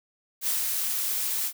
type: noise with ADSR envelope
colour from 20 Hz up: blue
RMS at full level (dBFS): -26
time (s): 0.41-1.53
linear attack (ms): 62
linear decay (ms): 170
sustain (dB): -2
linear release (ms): 69
effects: none